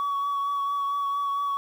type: tone with vibrato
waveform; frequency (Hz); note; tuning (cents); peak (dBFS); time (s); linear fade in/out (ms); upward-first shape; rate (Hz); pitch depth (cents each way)
sine; 1128; C#6; +30; -22; 0-1.57; 0; triangle; 4.4; 21
effects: tanh soft clip ceiling -23 dBFS + 9-bit